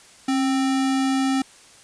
sine tone with sample-and-hold, 268.6 Hz, C4, 46 cents sharp, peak -18 dBFS, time 0.28-1.42 s, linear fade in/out 5 ms, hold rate 1050 Hz, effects white hiss -49 dBFS RMS until 1.83 s + resampled to 22050 Hz

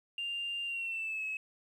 sine tone with pitch glide, 2794 to 2577 Hz, F7 to E7, 0 to -40 cents, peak -33 dBFS, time 0.18-1.37 s, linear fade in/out 2 ms, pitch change -140 cents, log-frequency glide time 0.65-1.24 s, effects tanh soft clip ceiling -30 dBFS + 11-bit

